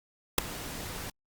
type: noise with ADSR envelope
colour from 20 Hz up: pink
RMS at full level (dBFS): -17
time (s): 0.38-1.1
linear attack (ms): 3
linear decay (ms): 7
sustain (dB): -22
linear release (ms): 4
effects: Opus 48 kbps